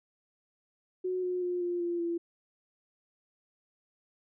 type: tone with pitch steps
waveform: sine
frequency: 367.7 / 362 / 356.4 / 350.9 / 345.5 / 340.1 Hz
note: F#4 / F#4 / F4 / F4 / F4 / F4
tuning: -11 / -38 / +35 / +8 / -19 / -46 cents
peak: -29 dBFS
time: 1.04-2.18 s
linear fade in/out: 10 ms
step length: 190 ms
effects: none

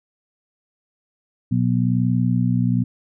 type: harmonic tone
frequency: 61 Hz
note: B1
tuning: 21 cents flat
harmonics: 2 / 3 / 4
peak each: -19 / -21 / -22 dBFS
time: 1.51-2.84 s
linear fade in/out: 10 ms
effects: none

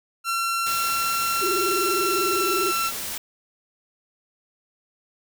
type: tone with pitch glide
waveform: sawtooth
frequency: 1360 to 1346.7 Hz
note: F6 to E6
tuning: -46 to +37 cents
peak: -19 dBFS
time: 0.24-2.92 s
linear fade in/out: 50 ms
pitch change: -17 cents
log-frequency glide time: 1.65-2.78 s
type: noise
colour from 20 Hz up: white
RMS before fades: -31 dBFS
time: 0.66-3.18 s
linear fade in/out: 5 ms
type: tone with vibrato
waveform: sine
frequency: 372.7 Hz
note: F#4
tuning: 13 cents sharp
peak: -24 dBFS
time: 1.41-2.72 s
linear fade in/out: 20 ms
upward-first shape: square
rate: 20 Hz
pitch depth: 110 cents each way
effects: none

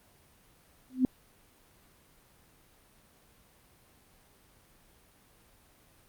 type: tone with exponential growth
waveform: sine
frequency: 256.6 Hz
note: C4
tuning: 34 cents flat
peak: -17 dBFS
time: 0.9-1.05 s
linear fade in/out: 1 ms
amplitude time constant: 32 ms
effects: pink hiss -62 dBFS RMS until 6.08 s + Opus 32 kbps

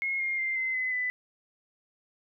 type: tone with pitch steps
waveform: sine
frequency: 2160 / 2127 / 2094 / 2061 / 2029 / 1998 Hz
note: C#7 / C7 / C7 / C7 / B6 / B6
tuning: -45 / +28 / +1 / -27 / +46 / +20 cents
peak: -27 dBFS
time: 0.02-1.1 s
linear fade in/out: 0 ms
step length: 180 ms
effects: none

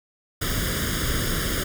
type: noise with comb filter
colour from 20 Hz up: pink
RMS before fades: -25 dBFS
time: 0.41-1.64 s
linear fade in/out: 10 ms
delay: 0.59 ms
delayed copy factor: +0.85
effects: none

